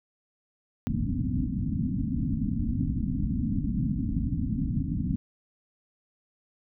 white low-pass noise, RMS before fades -28 dBFS, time 0.87-5.16 s, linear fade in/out 0 ms, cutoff 280 Hz, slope 96 dB/octave, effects none

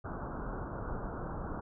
pink low-pass noise, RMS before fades -39 dBFS, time 0.04-1.61 s, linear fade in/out 10 ms, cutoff 1500 Hz, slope 96 dB/octave, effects none

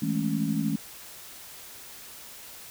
sine chord, A major seventh, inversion second, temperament equal with one note detuned, 162.45 / 207.7 / 220 / 277.2 Hz, E3 / G#3 / A3 / C#4, -25 / 0 / 0 / 0 cents, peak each -30 dBFS, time 0.02-0.76 s, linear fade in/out 5 ms, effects white hiss -45 dBFS RMS until 2.7 s

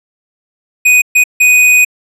square tone bursts at uneven times, 2489 Hz, D#7, in tune, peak -5 dBFS, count 3, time 0.85-1.02 / 1.15-1.24 / 1.4-1.85 s, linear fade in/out 10 ms, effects low-pass 12000 Hz 12 dB/octave

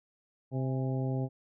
harmonic tone with a mistuned harmonic, 131.1 Hz, C3, 4 cents sharp, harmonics 1 / 2 / 3 / 4 / 5 / 6, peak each -30 / -36 / -40 / -42 / -44 / -46 dBFS, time 0.51-1.29 s, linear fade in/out 50 ms, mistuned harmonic 6, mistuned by +60 cents, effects none

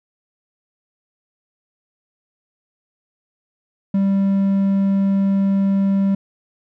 triangle tone, 196 Hz, G3, in tune, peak -12 dBFS, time 3.94-6.15 s, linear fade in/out 5 ms, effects none

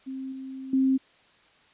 sine tone with level steps, 264.9 Hz, C4, 22 cents sharp, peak -32 / -35 / -19 dBFS, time 0.06-0.98 s, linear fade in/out 20 ms, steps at 0.32 / 0.73 s, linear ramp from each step 5 ms, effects white hiss -59 dBFS RMS until 1.73 s + resampled to 8000 Hz

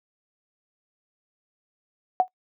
sine tone with exponential decay, 740 Hz, F#5, in tune, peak -11 dBFS, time 2.2-2.28 s, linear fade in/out 0 ms, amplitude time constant 17 ms, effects noise-tail reverb RT60 0.1 s tail -20 dB re dry + high-pass 300 Hz 12 dB/octave

